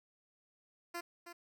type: tone with echo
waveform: 10% pulse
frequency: 344.7 Hz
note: F4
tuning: 23 cents flat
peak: -31 dBFS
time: 0.94-1.01 s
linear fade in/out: 10 ms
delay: 320 ms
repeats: 1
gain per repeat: -9 dB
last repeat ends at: 1.33 s
effects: none